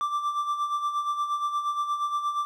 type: tone with tremolo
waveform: triangle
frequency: 1174.7 Hz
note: D6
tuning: in tune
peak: -21 dBFS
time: 0.01-2.45 s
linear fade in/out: 0 ms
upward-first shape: sine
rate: 8.5 Hz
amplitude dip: 60%
effects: none